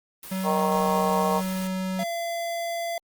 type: noise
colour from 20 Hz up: white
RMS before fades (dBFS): -40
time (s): 0.23-1.67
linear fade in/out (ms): 2
type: tone with pitch glide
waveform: square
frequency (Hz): 189.1 to 187.58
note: F#3 to F#3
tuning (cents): +38 to +24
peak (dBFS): -27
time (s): 0.31-2.04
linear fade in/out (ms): 10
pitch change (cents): -14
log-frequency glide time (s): 0.56-0.88
type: harmonic tone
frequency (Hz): 155.56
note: D#3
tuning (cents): 0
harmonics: 3 / 4 / 5 / 6 / 7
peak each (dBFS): -28 / -28 / -28 / -28 / -28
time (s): 0.43-1.42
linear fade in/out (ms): 50
type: tone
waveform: square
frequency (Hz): 680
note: F5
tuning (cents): -46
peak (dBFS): -28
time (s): 1.99-2.98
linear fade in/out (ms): 2
effects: Opus 32 kbps